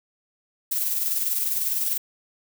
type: noise with tremolo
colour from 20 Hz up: violet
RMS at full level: -23 dBFS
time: 0.71-1.98 s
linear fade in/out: 10 ms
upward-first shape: sine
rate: 20 Hz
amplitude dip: 45%
effects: none